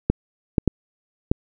clicks, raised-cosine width 3 ms, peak -3 dBFS, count 4, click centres 0.1 / 0.582 / 0.677 / 1.315 s, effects none

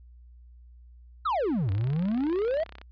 triangle exponential two-way sweep, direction down then up, 1396.9 to 92 to 675 Hz, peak -22 dBFS, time 1.25-2.64 s, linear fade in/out 10 ms, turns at 1.71 s
click train, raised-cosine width 0.3 ms, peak -28 dBFS, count 38, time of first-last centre 1.69-2.815 s, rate 32.9 Hz
effects added 60 Hz sine -48 dBFS peak until 2.91 s + resampled to 11025 Hz

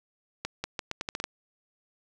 accelerating click train, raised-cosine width 0.2 ms, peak -14 dBFS, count 9, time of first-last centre 0.45-1.241 s, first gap 190 ms, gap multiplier 0.8, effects none

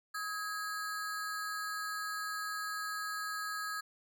square ring-modulated tone, 1459 Hz, F#6, 25 cents flat, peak -34 dBFS, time 0.14-3.81 s, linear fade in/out 10 ms, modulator 188 Hz, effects none

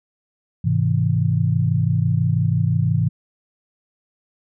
sine chord, Ab augmented, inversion none, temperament just, 103.83 / 129.78 / 162.23 Hz, Ab2 / C3 / E3, 0 / -14 / -27 cents, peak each -20 dBFS, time 0.64-3.09 s, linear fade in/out 10 ms, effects none

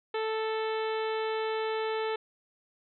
harmonic tone, 440 Hz, A4, in tune, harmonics 1 / 2 / 3 / 4 / 5 / 6 / 7 / 8 / 9, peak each -30 / -36 / -40 / -42 / -44 / -46 / -47 / -48 / -49 dBFS, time 0.14-2.16 s, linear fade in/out 5 ms, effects none

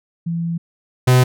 sine / 45% pulse tone pair in turn, 168.1 / 126.8 Hz, E3 / B2, +34 / +46 cents, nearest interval perfect fourth, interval 488 cents, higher first, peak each -19 / -9 dBFS, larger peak second, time 0.26-0.58 / 1.07-1.24 s, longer first, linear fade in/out 10 ms, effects none

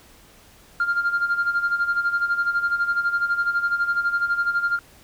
sine tone with tremolo, 1399 Hz, F6, 3 cents sharp, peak -15 dBFS, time 0.8-4.79 s, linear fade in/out 2 ms, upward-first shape sine, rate 12 Hz, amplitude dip 75%, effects tanh soft clip ceiling -15 dBFS + pink hiss -51 dBFS RMS until 5.03 s

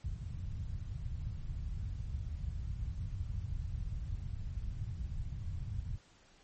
white low-pass noise, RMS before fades -39 dBFS, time 0.04-5.98 s, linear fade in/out 10 ms, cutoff 110 Hz, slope 24 dB/octave, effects pink hiss -64 dBFS RMS until 6.43 s + MP3 32 kbps

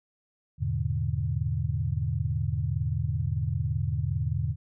sine chord, E dominant seventh, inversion none, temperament equal with one note detuned, 82.41 / 103.83 / 121.7 / 146.83 Hz, E2 / G#2 / B2 / D3, 0 / 0 / -25 / 0 cents, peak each -31 dBFS, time 0.58-4.56 s, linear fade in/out 50 ms, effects none

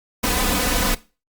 pink noise with comb filter, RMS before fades -20 dBFS, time 0.23-0.95 s, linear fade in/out 10 ms, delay 4 ms, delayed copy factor +0.8, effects noise-tail reverb RT60 0.3 s tail -18 dB re dry + Opus 48 kbps

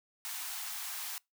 white high-pass noise, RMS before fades -40 dBFS, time 0.25-1.18 s, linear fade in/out 0 ms, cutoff 700 Hz, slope 96 dB/octave, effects noise-tail reverb RT60 0.2 s tail -25 dB re dry

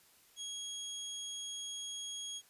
25% pulse tone, 3300 Hz, G#7, 12 cents flat, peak -37 dBFS, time 0.36-2.42 s, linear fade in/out 50 ms, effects white hiss -65 dBFS RMS until 2.49 s + resampled to 32000 Hz

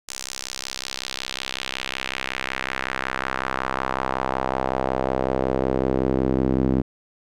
sawtooth tone with band-pass filter sweep, 65.41 Hz, C2, in tune, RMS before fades -25 dBFS, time 0.08-6.82 s, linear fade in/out 10 ms, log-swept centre 6800 to 270 Hz, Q 1.6, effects none

